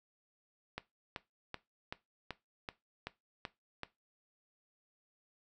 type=click train; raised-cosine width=0.3 ms; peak=-23 dBFS; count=9; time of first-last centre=0.78-3.833 s; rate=2.62 Hz; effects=noise-tail reverb RT60 0.2 s tail -17 dB re dry